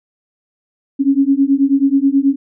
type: beating tone pair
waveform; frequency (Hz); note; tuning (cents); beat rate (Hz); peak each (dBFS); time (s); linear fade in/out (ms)
sine; 270.9 / 280.2; C#4 / C#4; -40 / +19; 9.3; -13; 0.99-2.36; 20
effects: none